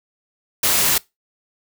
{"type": "noise", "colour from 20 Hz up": "white", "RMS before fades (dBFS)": -17, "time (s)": [0.63, 0.98], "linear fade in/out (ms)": 5, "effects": ["noise-tail reverb RT60 0.2 s tail -22 dB re dry"]}